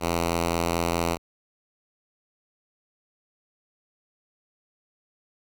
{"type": "tone", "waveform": "5% pulse", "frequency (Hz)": 84.7, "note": "E2", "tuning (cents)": 48, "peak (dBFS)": -12, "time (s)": [0, 1.18], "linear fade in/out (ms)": 50, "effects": []}